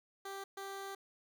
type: tone bursts at uneven times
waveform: 15% pulse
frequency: 392 Hz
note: G4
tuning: in tune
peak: -36 dBFS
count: 2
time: 0.25-0.44 / 0.57-0.95 s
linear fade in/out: 5 ms
effects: none